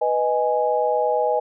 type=chord; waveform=sine; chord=G# minor; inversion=first; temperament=equal; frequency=493.9 / 622.3 / 830.6 Hz; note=B4 / D#5 / G#5; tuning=0 / 0 / 0 cents; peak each=-22 dBFS; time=0.01-1.4 s; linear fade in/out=10 ms; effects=none